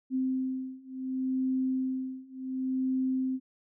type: beating tone pair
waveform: sine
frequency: 260 / 260.69 Hz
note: C4 / C4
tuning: -11 / -6 cents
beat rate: 0.69 Hz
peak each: -32 / -31 dBFS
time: 0.1-3.4 s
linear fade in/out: 50 ms
effects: none